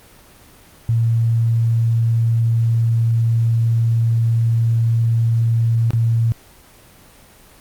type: tone with dropouts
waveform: sine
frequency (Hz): 115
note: A#2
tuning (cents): -23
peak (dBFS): -13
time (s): 0.89-6.32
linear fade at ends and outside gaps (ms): 0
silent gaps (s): 5.906-5.933
effects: pink hiss -46 dBFS RMS until 7.6 s + Opus 24 kbps